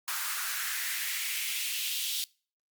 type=noise with high-pass filter sweep; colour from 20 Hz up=white; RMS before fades=-33 dBFS; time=0.08-2.24 s; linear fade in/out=0 ms; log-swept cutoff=1200 to 3500 Hz; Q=2.8; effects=noise-tail reverb RT60 0.4 s tail -25 dB re dry + Opus 48 kbps